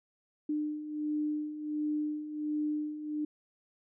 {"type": "beating tone pair", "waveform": "sine", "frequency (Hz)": [300, 301.4], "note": ["D4", "D4"], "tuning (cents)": [37, 45], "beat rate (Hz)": 1.4, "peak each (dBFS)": [-38, -32], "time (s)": [0.49, 3.25], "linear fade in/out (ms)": 5, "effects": []}